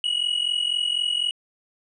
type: tone pair together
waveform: triangle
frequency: 2892 / 2936 Hz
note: F#7 / F#7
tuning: -40 / -14 cents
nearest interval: unison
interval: 26 cents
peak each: -23 dBFS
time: 0.04-1.31 s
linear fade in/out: 2 ms
effects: resampled to 24000 Hz